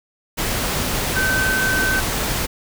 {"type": "tone in noise", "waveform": "sine", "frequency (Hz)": 1535, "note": "G6", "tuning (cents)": -37, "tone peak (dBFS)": -18, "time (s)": [1.15, 2.01], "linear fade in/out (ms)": 20, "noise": "pink", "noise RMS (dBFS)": -22, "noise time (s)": [0.37, 2.47], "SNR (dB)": 1, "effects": []}